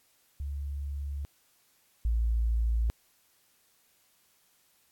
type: tone pair in turn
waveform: sine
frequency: 70.8 / 56.8 Hz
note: C#2 / A#1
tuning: +37 / -44 cents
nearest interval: major third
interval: 381 cents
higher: first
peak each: -32 / -24 dBFS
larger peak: second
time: 0.4-1.25 / 2.05-2.9 s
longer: neither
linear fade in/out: 0 ms
effects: white hiss -67 dBFS RMS until 4.91 s + AAC 64 kbps